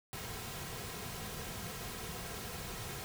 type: noise with comb filter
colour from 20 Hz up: pink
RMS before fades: -43 dBFS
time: 0.13-3.04 s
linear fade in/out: 0 ms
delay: 3.4 ms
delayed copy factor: -0.55
effects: none